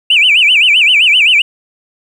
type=tone with vibrato; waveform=sine; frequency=2644 Hz; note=E7; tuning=5 cents sharp; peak=-4 dBFS; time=0.1-1.42 s; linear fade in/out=5 ms; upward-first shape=sine; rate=7.7 Hz; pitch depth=250 cents each way; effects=tanh soft clip ceiling -1 dBFS + 7-bit